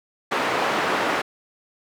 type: band-pass noise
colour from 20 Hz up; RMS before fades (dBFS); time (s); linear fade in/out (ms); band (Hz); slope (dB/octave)
white; -23; 0.31-1.22; 10; 250 to 1500; 12
effects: none